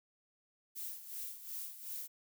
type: noise with tremolo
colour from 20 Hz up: violet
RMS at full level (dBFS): -42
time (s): 0.75-2.08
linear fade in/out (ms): 20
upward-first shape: sine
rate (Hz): 2.7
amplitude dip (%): 70
effects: none